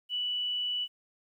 sine tone, 2960 Hz, F#7, in tune, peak -29 dBFS, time 0.09-0.88 s, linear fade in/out 50 ms, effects 11-bit

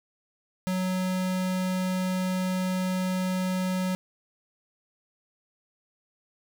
square tone, 185 Hz, F#3, in tune, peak -26 dBFS, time 0.67-3.95 s, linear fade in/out 0 ms, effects none

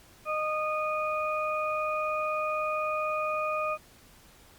harmonic tone, 616 Hz, D#5, 17 cents flat, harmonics 1 / 2 / 4, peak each -31 / -30 / -36 dBFS, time 0.25-3.78 s, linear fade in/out 50 ms, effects pink hiss -56 dBFS RMS until 4.58 s + Opus 48 kbps

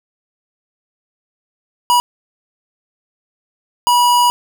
square tone bursts at uneven times, 971 Hz, B5, 30 cents flat, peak -10 dBFS, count 2, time 1.9-2 / 3.87-4.3 s, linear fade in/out 0 ms, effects none

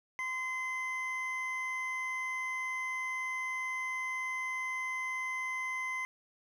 triangle tone pair together, 1032.8 / 2059 Hz, C6 / C7, -23 / -28 cents, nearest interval octave, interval 1195 cents, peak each -38 / -33 dBFS, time 0.19-6.05 s, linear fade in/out 0 ms, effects none

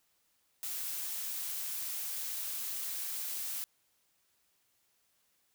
blue noise, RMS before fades -38 dBFS, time 0.63-3.64 s, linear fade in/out 0 ms, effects white hiss -74 dBFS RMS until 5.54 s

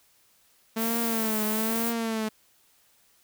sawtooth tone with vibrato, 222.9 Hz, A3, 23 cents sharp, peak -23 dBFS, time 0.76-2.29 s, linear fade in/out 10 ms, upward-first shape triangle, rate 1.1 Hz, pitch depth 81 cents each way
violet noise, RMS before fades -31 dBFS, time 0.77-1.94 s, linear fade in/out 50 ms
effects white hiss -63 dBFS RMS until 3.23 s

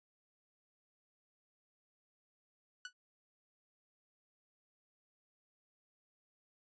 sawtooth tone with exponential decay, 1480 Hz, F#6, in tune, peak -36 dBFS, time 2.85-2.93 s, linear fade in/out 2 ms, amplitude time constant 16 ms, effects resampled to 16000 Hz

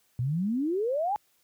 sine exponential sweep, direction up, 116.54 to 864 Hz, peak -25 dBFS, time 0.19-1.16 s, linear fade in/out 0 ms, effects white hiss -68 dBFS RMS until 1.43 s + high-pass 60 Hz 12 dB/octave

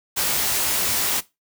white noise with comb filter, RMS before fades -22 dBFS, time 0.16-1.21 s, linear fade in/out 20 ms, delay 17 ms, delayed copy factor +0.55, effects noise-tail reverb RT60 0.2 s tail -17 dB re dry

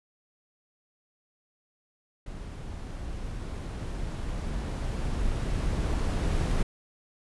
brown noise with level ramp, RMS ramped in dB -39 to -25 dBFS, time 2.26-6.63 s, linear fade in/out 5 ms, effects resampled to 24000 Hz

